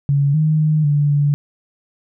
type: tone with pitch steps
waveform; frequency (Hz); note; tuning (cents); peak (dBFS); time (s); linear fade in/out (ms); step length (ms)
sine; 141.3 / 155.2 / 154.1 / 145.8 / 144.6; C#3 / D#3 / D#3 / D3 / D3; +34 / -4 / -16 / -12 / -27; -12; 0.09-1.34; 0; 250
effects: none